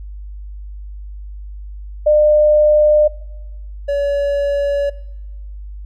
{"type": "tone pair in turn", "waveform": ["sine", "triangle"], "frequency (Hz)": [602, 568.2], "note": ["D5", "C#5"], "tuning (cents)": [43, 43], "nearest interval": "minor second", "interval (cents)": 100, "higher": "first", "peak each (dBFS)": [-8, -13], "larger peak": "first", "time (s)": [[2.06, 3.08], [3.88, 4.9]], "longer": "neither", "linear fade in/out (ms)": 10, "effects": ["noise-tail reverb RT60 1.0 s tail -21 dB re dry", "added 50 Hz sine -28 dBFS peak until 5.85 s"]}